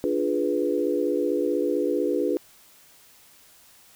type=chord; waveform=sine; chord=D diminished seventh; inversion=none; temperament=equal with one note detuned; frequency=293.7 / 349.2 / 418 / 493.9 Hz; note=D4 / F4 / Ab4 / Cb5; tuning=0 / 0 / +11 / 0 cents; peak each=-27 dBFS; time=0.04-2.37 s; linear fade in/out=0 ms; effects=white hiss -54 dBFS RMS until 3.95 s